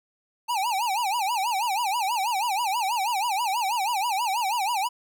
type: tone with vibrato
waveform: square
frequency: 861 Hz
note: A5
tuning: 38 cents flat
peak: -24 dBFS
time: 0.48-4.89 s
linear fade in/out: 20 ms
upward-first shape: sine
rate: 6.2 Hz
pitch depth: 230 cents each way
effects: none